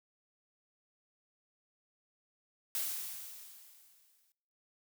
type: noise with exponential decay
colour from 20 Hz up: blue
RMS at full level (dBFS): -34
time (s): 2.75-4.32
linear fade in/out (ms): 0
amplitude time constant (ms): 340
effects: noise-tail reverb RT60 0.9 s tail -23 dB re dry